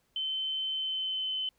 sine tone with pitch glide, 3074 to 3049 Hz, G7 to G7, -35 to -49 cents, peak -30 dBFS, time 0.16-1.49 s, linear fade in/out 2 ms, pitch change -14 cents, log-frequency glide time 0.72-1.36 s, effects pink hiss -73 dBFS RMS until 1.58 s

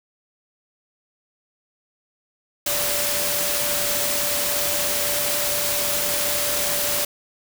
sine tone in noise, 583 Hz, D5, 13 cents flat, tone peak -30 dBFS, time 2.66-7.05 s, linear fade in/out 5 ms, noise white, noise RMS -23 dBFS, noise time 2.66-7.05 s, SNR -10 dB, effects none

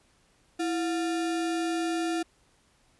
sine tone with sample-and-hold, 331.2 Hz, E4, 8 cents sharp, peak -26 dBFS, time 0.59-2.23 s, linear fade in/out 10 ms, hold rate 1050 Hz, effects pink hiss -65 dBFS RMS until 2.99 s + resampled to 24000 Hz

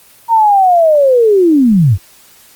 sine linear sweep, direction down, 933 to 82.41 Hz, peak -5 dBFS, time 0.28-1.98 s, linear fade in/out 50 ms, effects white hiss -43 dBFS RMS until 2.55 s + Opus 24 kbps

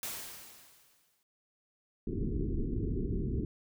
white noise with exponential decay, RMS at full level -37 dBFS, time 0.03-1.23 s, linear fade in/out 1 ms, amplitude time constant 260 ms
pink low-pass noise, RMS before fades -33 dBFS, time 2.07-3.45 s, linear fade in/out 2 ms, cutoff 430 Hz, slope 96 dB/octave
effects none

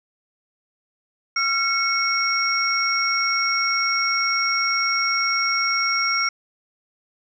sine tone cluster, 1370 / 2198 / 5580 Hz, F6 / C#7 / F8, -34 / -15 / -2 cents, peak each -23 dBFS, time 1.36-6.29 s, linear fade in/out 5 ms, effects none

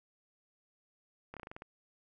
slowing click train, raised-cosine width 0.5 ms, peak -30 dBFS, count 8, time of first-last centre 1.34-1.621 s, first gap 27 ms, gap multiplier 1.13, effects none

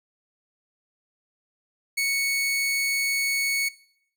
sawtooth tone, 2217 Hz, C#7, in tune, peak -19 dBFS, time 1.97-3.69 s, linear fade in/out 10 ms, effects noise-tail reverb RT60 0.7 s tail -21 dB re dry

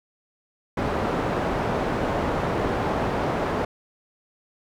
white low-pass noise, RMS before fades -25 dBFS, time 0.77-3.65 s, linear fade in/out 5 ms, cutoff 790 Hz, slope 12 dB/octave, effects none

